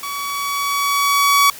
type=tone with level ramp; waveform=sawtooth; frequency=1132 Hz; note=C#6; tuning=36 cents sharp; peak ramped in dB=-21 to -6 dBFS; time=0.03-1.5 s; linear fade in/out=2 ms; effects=white hiss -36 dBFS RMS until 1.59 s